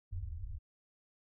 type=low-pass noise; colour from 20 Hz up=white; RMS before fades=-41 dBFS; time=0.11-0.59 s; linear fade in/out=20 ms; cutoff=100 Hz; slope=96 dB/octave; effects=none